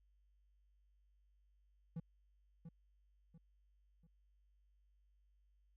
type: tone with echo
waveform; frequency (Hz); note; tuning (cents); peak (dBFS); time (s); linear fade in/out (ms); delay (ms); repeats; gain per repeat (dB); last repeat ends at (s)
triangle; 164.5; E3; -3; -39; 1.96-2; 5; 690; 3; -8; 4.07
effects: added 50 Hz sine -70 dBFS peak until 5.76 s